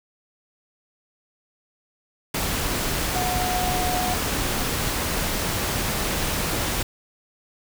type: tone in noise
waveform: sine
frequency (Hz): 728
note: F#5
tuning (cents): -28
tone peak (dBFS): -25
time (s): 3.15-4.14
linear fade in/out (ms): 5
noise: pink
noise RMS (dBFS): -25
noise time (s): 2.34-6.83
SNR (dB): -3
effects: none